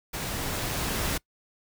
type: noise with level ramp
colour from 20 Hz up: pink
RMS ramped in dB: -33 to -28 dBFS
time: 0.13-1.18 s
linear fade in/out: 10 ms
effects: noise-tail reverb RT60 0.1 s tail -23 dB re dry